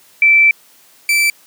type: tone pair in turn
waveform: sine / 40% pulse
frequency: 2329 / 2329 Hz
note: D7 / D7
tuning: -15 / -15 cents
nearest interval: unison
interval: 0 cents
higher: neither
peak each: -6 / -10 dBFS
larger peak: first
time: 0.22-0.51 / 1.09-1.3 s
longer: first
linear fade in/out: 2 ms
effects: white hiss -48 dBFS RMS until 1.46 s + high-pass 150 Hz 12 dB/octave